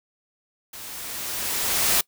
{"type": "noise with level ramp", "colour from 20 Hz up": "white", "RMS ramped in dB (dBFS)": [-39, -19], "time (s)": [0.73, 2.01], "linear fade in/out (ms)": 5, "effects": ["noise-tail reverb RT60 0.1 s tail -23 dB re dry"]}